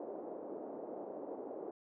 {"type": "band-pass noise", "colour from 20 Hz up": "pink", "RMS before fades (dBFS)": -45, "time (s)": [0, 1.71], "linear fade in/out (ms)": 2, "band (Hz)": [310, 660], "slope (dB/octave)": 24, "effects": []}